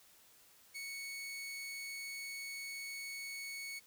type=tone; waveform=sawtooth; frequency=2217 Hz; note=C#7; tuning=in tune; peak=-39 dBFS; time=0.74-3.8 s; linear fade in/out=20 ms; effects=white hiss -64 dBFS RMS until 3.86 s